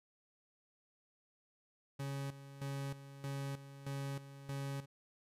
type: tone with tremolo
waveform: 40% pulse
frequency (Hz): 138.59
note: C#3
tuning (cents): 0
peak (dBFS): -38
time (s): 1.99-4.86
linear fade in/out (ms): 10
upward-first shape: square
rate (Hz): 1.6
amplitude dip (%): 75
effects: resampled to 32000 Hz